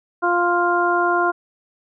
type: harmonic tone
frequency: 350 Hz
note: F4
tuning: 4 cents sharp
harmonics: 1 / 2 / 3 / 4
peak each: -21 / -21 / -21 / -21 dBFS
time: 0.22-1.32 s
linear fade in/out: 20 ms
effects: none